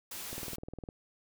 white noise, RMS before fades -42 dBFS, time 0.11-0.56 s, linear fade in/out 5 ms
click train, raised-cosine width 2 ms, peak -28 dBFS, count 12, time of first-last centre 0.33-0.888 s, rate 19.7 Hz
effects none

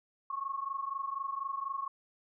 sine tone pair together, 1088 / 1112.1 Hz, C#6 / C#6, -33 / +5 cents, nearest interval unison, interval 38 cents, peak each -36 / -38 dBFS, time 0.3-1.88 s, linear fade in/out 5 ms, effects none

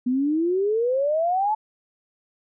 sine exponential sweep, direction up, 243.2 to 880 Hz, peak -19 dBFS, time 0.06-1.55 s, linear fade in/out 10 ms, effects none

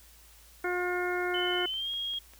harmonic tone, 357.9 Hz, F4, 42 cents sharp, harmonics 1 / 2 / 3 / 4 / 5 / 6, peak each -31 / -36 / -42 / -34 / -41 / -38 dBFS, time 0.64-1.66 s, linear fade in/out 5 ms
sine tone with pitch glide, 3032 to 3268 Hz, F#7 to G#7, +42 to -29 cents, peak -31 dBFS, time 1.34-2.19 s, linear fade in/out 5 ms, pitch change +129 cents, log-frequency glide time 1.68-1.9 s
click train, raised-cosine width 0.3 ms, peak -37 dBFS, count 6, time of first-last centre 1.34-2.336 s, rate 5.02 Hz
effects added 56 Hz sine -57 dBFS peak until 2.39 s + white hiss -57 dBFS RMS until 2.39 s

